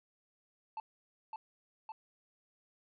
triangle tone with echo, 880 Hz, A5, in tune, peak -36 dBFS, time 0.77-0.8 s, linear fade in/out 2 ms, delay 560 ms, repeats 2, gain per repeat -2 dB, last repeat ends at 1.92 s, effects resampled to 11025 Hz

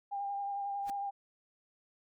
sine tone with vibrato, 801 Hz, G5, 37 cents sharp, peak -34 dBFS, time 0.11-1.11 s, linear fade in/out 20 ms, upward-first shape sine, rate 11 Hz, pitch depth 19 cents each way
pink noise with exponential growth, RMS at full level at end -44 dBFS, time 0.82-0.9 s, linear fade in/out 0 ms, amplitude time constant 17 ms
effects none

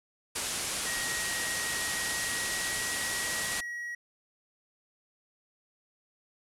white low-pass noise, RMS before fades -34 dBFS, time 0.35-3.61 s, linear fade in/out 10 ms, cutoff 11000 Hz, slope 48 dB/octave
triangle tone with pitch glide, 1890 to 1909.8 Hz, A#6 to A#6, +23 to +41 cents, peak -33 dBFS, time 0.86-3.95 s, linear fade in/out 5 ms, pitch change +18 cents, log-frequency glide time 1.92-2.79 s
effects none

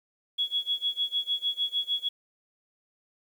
sine tone with tremolo, 3355 Hz, G#7, 17 cents sharp, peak -23 dBFS, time 0.38-2.09 s, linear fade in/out 10 ms, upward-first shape sine, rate 6.6 Hz, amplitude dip 95%, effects 9-bit

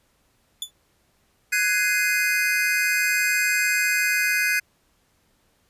sawtooth tone with exponential decay, 3478 Hz, A7, 21 cents flat, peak -20 dBFS, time 0.62-0.71 s, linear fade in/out 2 ms, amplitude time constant 19 ms
square chord, Ab dominant seventh, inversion third, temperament just, 1495.1 / 1661.2 / 2077 / 2492 Hz, Gb6 / Ab6 / C7 / Eb7, +18 / 0 / -13 / +2 cents, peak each -27 / -26 / -26 / -25 dBFS, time 1.52-4.6 s, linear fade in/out 10 ms
effects pink hiss -65 dBFS RMS until 5.69 s + resampled to 32000 Hz

